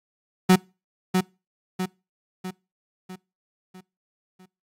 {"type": "tone with echo", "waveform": "35% pulse", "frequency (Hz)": 185, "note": "F#3", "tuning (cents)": 0, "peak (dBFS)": -10, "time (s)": [0.49, 0.56], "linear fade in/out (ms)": 10, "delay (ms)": 650, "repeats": 6, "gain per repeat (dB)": -6, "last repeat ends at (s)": 4.46, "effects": ["noise-tail reverb RT60 0.3 s tail -25 dB re dry", "AAC 48 kbps"]}